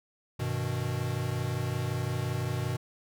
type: chord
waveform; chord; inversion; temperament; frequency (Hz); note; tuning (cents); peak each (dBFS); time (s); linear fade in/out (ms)
square; G augmented; none; equal; 98 / 123.47 / 155.56; G2 / B2 / D#3; 0 / 0 / 0; -36 / -32 / -37; 0.39-2.77; 10
effects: none